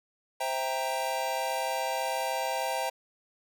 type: chord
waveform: square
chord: C dominant seventh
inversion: none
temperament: equal with one note detuned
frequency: 523.3 / 659.3 / 789 / 932.3 Hz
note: C5 / E5 / G5 / Bb5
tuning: 0 / 0 / +11 / 0 cents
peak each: -36 / -36 / -34 / -35 dBFS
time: 0.4-2.9 s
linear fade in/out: 10 ms
effects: none